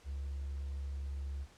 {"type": "tone with hard clipping", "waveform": "triangle", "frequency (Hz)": 69.4, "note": "C#2", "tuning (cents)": 3, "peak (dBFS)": -37, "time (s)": [0.04, 1.47], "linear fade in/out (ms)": 50, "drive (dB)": 3, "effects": ["pink hiss -62 dBFS RMS until 1.57 s", "low-pass 8000 Hz 12 dB/octave"]}